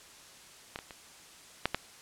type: clicks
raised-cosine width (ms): 0.3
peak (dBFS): -20 / -24 / -28 / -10 / -12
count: 5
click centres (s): 0.759 / 0.789 / 0.908 / 1.656 / 1.746
effects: white hiss -53 dBFS RMS until 2.01 s + low-pass 9000 Hz 12 dB/octave